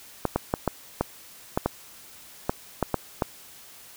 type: clicks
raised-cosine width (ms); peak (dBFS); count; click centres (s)
1; -8; 11; 0.253 / 0.36 / 0.539 / 0.677 / 1.01 / 1.575 / 1.66 / 2.495 / 2.827 / 2.943 / 3.222
effects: white hiss -48 dBFS RMS until 3.96 s